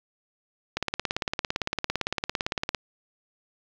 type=click train; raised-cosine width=0.2 ms; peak=-8 dBFS; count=36; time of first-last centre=0.77-2.747 s; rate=17.7 Hz; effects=low-pass 5000 Hz 12 dB/octave + 7-bit